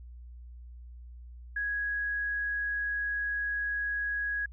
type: tone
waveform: sine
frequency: 1661.2 Hz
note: G#6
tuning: in tune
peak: -29 dBFS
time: 1.56-4.46 s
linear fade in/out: 5 ms
effects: added 60 Hz sine -44 dBFS peak until 4.52 s